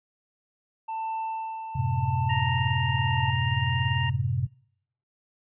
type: tone with tremolo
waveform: triangle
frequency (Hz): 890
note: A5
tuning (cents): +20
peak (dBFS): -26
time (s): 0.88-3.31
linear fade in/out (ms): 10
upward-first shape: sine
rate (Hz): 0.9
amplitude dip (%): 50
type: chord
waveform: sine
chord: F# diminished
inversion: none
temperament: equal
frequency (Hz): 92.5 / 110 / 130.81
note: F#2 / A2 / C3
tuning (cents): 0 / 0 / 0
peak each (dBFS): -30 / -29 / -26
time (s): 1.75-4.47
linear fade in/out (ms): 10
type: harmonic tone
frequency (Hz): 932.3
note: A#5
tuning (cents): 0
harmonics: 1 / 2 / 3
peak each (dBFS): -32 / -32 / -32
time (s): 2.29-4.1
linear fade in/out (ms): 10
effects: noise-tail reverb RT60 0.8 s tail -26 dB re dry + resampled to 8000 Hz